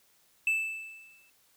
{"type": "tone with exponential decay", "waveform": "triangle", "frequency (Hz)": 2637, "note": "E7", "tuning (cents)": 0, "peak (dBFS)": -21, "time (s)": [0.47, 1.3], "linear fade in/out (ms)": 2, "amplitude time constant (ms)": 180, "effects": ["white hiss -66 dBFS RMS until 1.56 s"]}